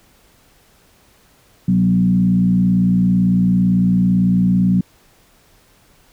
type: tone with frequency modulation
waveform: sine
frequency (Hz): 184.9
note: F#3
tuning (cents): -1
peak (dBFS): -11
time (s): 1.68-4.81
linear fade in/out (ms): 5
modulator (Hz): 57.9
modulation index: 0.73
effects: pink hiss -53 dBFS RMS until 6.12 s